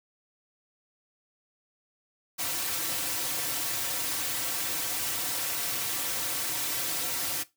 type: noise with comb filter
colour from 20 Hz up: white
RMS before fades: -31 dBFS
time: 2.38-7.44 s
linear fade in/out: 20 ms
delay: 4.8 ms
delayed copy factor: -1
effects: noise-tail reverb RT60 0.2 s tail -18 dB re dry + high-pass 100 Hz 12 dB/octave